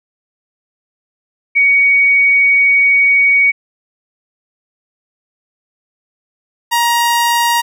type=tone pair in turn; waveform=sine / sawtooth; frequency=2244 / 943.5 Hz; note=C#7 / A#5; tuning=+21 / +21 cents; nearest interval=octave + minor third; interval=1500 cents; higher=first; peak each=-7 dBFS; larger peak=neither; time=1.55-3.52 / 6.71-7.62 s; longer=first; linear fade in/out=20 ms; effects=none